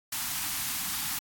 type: band-stop noise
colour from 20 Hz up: white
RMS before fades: -32 dBFS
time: 0.12-1.19 s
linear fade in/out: 5 ms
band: 300 to 740 Hz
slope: 48 dB/octave
effects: AAC 64 kbps